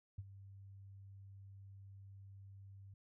sine tone with ADSR envelope, 98 Hz, G2, in tune, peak -40 dBFS, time 0.18-2.94 s, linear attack 7 ms, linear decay 38 ms, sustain -13 dB, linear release 4 ms, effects none

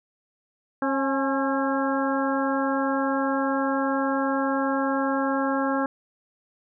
harmonic tone with a mistuned harmonic, 270.5 Hz, C#4, 42 cents flat, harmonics 1 / 2 / 3 / 4 / 5 / 6, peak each -25 / -28 / -30 / -31 / -32 / -33 dBFS, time 0.82-5.86 s, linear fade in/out 2 ms, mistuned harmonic 3, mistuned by +48 cents, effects none

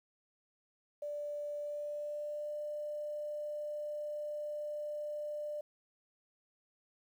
sine tone with pitch glide, 587.3 to 595.5 Hz, D5 to D5, 0 to +24 cents, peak -37 dBFS, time 1.02-5.61 s, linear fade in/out 5 ms, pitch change +24 cents, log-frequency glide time 1.6-2.53 s, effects 11-bit

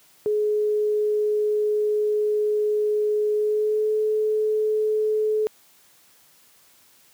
sine tone with pitch glide, 422.1 to 430 Hz, G#4 to A4, +28 to -40 cents, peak -19 dBFS, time 0.26-5.47 s, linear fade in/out 0 ms, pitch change +32 cents, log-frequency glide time 3.35-3.9 s, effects white hiss -56 dBFS RMS until 7.13 s + high-pass 80 Hz 12 dB/octave

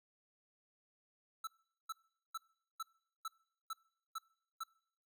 square tone bursts, 1318.5 Hz, E6, in tune, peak -40 dBFS, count 8, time 1.44-4.636 s, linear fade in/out 5 ms, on 32 ms, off 420 ms, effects noise-tail reverb RT60 0.7 s tail -24 dB re dry

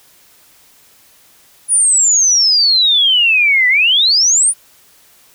sine exponential two-way sweep, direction down then up, 9860 to 1956 to 9860 Hz, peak -8 dBFS, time 1.68-4.54 s, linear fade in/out 50 ms, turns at 3.68 s, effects white hiss -48 dBFS RMS until 5.34 s

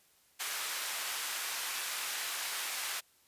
pink high-pass noise, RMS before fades -37 dBFS, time 0.39-3.01 s, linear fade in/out 20 ms, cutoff 1300 Hz, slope 12 dB/octave, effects white hiss -67 dBFS RMS until 3.27 s + resampled to 32000 Hz

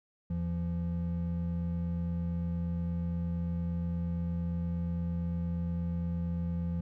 triangle tone pair together, 82.41 / 171.03 Hz, E2 / F3, 0 / -36 cents, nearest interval octave + minor second, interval 1264 cents, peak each -33 / -30 dBFS, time 0.3-6.81 s, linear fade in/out 5 ms, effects none

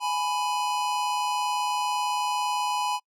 square tone pair together, 835 / 993 Hz, G#5 / B5, +9 / +9 cents, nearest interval minor third, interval 300 cents, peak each -29 / -28 dBFS, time 0-3 s, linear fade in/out 50 ms, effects noise-tail reverb RT60 0.1 s tail -26 dB re dry + low-pass 11000 Hz 12 dB/octave

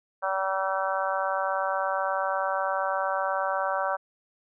harmonic tone, 191.7 Hz, G3, 38 cents flat, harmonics 3 / 4 / 5 / 6 / 7 / 8, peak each -30 / -31 / -32 / -33 / -33 / -34 dBFS, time 0.22-3.97 s, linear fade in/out 20 ms, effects none

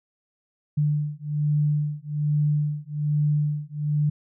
sine beating tone pair, 148.1 / 149.3 Hz, D3 / D3, +15 / +29 cents, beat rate 1.2 Hz, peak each -24 dBFS, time 0.77-4.1 s, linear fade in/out 10 ms, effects none

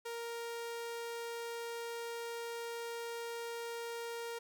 sawtooth tone, 466.8 Hz, A#4, 2 cents sharp, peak -36 dBFS, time 0.05-4.39 s, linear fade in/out 10 ms, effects none

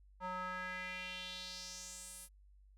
square tone with band-pass filter sweep, 183.4 Hz, F#3, 15 cents flat, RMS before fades -45 dBFS, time 0.2-2.29 s, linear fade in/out 50 ms, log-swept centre 1000 to 11000 Hz, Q 3.1, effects added 49 Hz sine -60 dBFS peak until 2.77 s

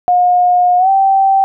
sine tone with pitch glide, 717 to 777.4 Hz, F5 to G5, +45 to -15 cents, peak -7 dBFS, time 0.08-1.44 s, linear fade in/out 0 ms, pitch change +140 cents, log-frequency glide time 0.78-0.89 s, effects none

